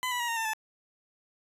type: tone with pitch steps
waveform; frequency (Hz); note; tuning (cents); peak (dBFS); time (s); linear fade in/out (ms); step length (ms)
20% pulse; 1010 / 980.7 / 952.2 / 924.6 / 897.7 / 871.7; B5 / B5 / A#5 / A#5 / A5 / A5; +39 / -12 / +37 / -14 / +34 / -16; -24; 0.03-0.534; 0; 84
effects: resampled to 32000 Hz